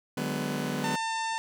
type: chord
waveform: sawtooth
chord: G# half-diminished seventh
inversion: second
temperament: just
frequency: 149.51 / 186.89 / 207.7 / 249.2 Hz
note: D3 / F#3 / G#3 / B3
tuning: +31 / +18 / 0 / +16 cents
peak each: -31 / -32 / -32 / -29 dBFS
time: 0.17-0.96 s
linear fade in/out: 5 ms
type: harmonic tone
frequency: 898 Hz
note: A5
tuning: 35 cents sharp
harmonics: 1 / 2 / 3 / 4 / 5 / 6 / 7 / 8 / 9 / 10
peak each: -30 / -36 / -40 / -42 / -44 / -46 / -47 / -48 / -49 / -50 dBFS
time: 0.84-1.38 s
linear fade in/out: 0 ms
effects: none